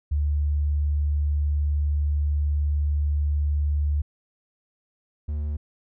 sine / triangle tone pair in turn, 73.42 / 74.27 Hz, D2 / D2, 0 / +20 cents, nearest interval unison, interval 20 cents, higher second, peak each -20 / -23 dBFS, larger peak first, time 0.11-4.02 / 5.28-5.57 s, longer first, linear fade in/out 10 ms, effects none

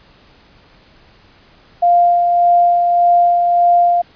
sine tone with tremolo, 698.5 Hz, F5, in tune, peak -7 dBFS, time 1.82-4.02 s, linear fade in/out 10 ms, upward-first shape sine, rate 1.7 Hz, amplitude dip 35%, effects pink hiss -48 dBFS RMS until 4.15 s + resampled to 11025 Hz

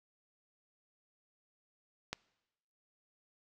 click, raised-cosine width 0.2 ms, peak -19 dBFS, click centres 2.13 s, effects noise-tail reverb RT60 1.0 s tail -23 dB re dry

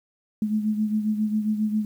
sine beating tone pair, 212.8 / 220.2 Hz, G#3 / A3, +42 / +2 cents, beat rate 7.4 Hz, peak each -22 / -29 dBFS, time 0.42-1.85 s, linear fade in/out 2 ms, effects 9-bit

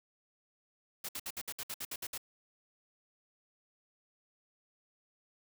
white noise bursts, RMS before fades -40 dBFS, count 11, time 1.04-2.178 s, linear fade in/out 5 ms, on 48 ms, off 61 ms, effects none

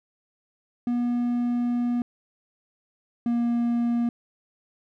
triangle tone pair in turn, 241.5 / 236.8 Hz, B3 / A#3, -39 / +27 cents, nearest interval unison, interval 34 cents, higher first, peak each -20 / -19 dBFS, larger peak second, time 0.87-2.02 / 3.26-4.09 s, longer first, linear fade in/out 2 ms, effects none

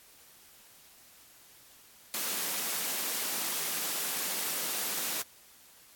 white high-pass noise, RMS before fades -33 dBFS, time 2.14-5.22 s, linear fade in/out 2 ms, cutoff 160 Hz, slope 48 dB/octave, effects white hiss -57 dBFS RMS until 5.95 s + AAC 64 kbps

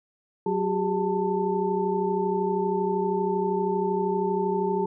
sine tone cluster, 186.2 / 372.4 / 405.1 / 888 Hz, F#3 / F#4 / G#4 / A5, +11 / +11 / -43 / +16 cents, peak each -29 / -29 / -26 / -29 dBFS, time 0.46-4.86 s, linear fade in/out 5 ms, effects none

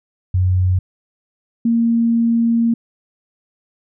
sine tone pair in turn, 91.9 / 231.6 Hz, F#2 / A#3, -11 / -11 cents, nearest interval octave + major third, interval 1600 cents, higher second, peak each -12 dBFS, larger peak neither, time 0.34-0.79 / 1.65-2.74 s, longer second, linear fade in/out 5 ms, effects none

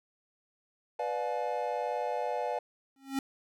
triangle chord, B diminished seventh, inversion none, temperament just, 493.9 / 592.7 / 711.2 / 853.4 Hz, B4 / D5 / F5 / Ab5, 0 / +16 / +31 / +47 cents, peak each -34 dBFS, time 0.99-2.59 s, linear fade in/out 5 ms
square tone with exponential growth, 270.8 Hz, C#4, 40 cents flat, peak -27 dBFS, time 2.96-3.19 s, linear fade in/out 2 ms, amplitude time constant 48 ms
effects none

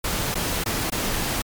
pink noise with dropouts, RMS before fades -25 dBFS, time 0.04-1.42 s, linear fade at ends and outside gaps 5 ms, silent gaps 0.344-0.353 / 0.639-0.659 / 0.901-0.92 s, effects MP3 96 kbps

